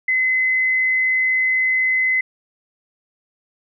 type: tone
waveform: sine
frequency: 2039 Hz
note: C7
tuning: 45 cents flat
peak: -15 dBFS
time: 0.08-2.21 s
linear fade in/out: 5 ms
effects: none